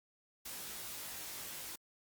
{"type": "noise with comb filter", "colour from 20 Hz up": "white", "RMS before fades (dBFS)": -45, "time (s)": [0.45, 1.76], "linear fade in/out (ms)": 10, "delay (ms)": 19, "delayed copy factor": 1, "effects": ["Opus 48 kbps"]}